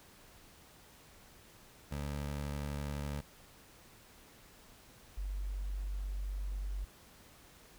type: tone pair in turn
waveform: 20% pulse / sine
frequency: 72 / 48.05 Hz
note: D2 / G1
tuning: -34 / -34 cents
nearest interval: perfect fifth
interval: 700 cents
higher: first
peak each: -32 / -35 dBFS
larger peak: first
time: 1.91-3.21 / 5.17-6.85 s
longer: second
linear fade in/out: 10 ms
effects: pink hiss -59 dBFS RMS until 7.78 s